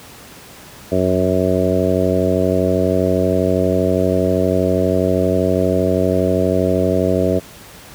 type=harmonic tone with a mistuned harmonic; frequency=92.5 Hz; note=F#2; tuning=in tune; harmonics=1 / 2 / 3 / 4 / 5 / 6 / 7; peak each=-21 / -21 / -21 / -21 / -21 / -21 / -21 dBFS; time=0.91-7.4 s; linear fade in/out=20 ms; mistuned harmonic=1; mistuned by=-37 cents; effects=pink hiss -39 dBFS RMS until 7.94 s + high-pass 60 Hz 12 dB/octave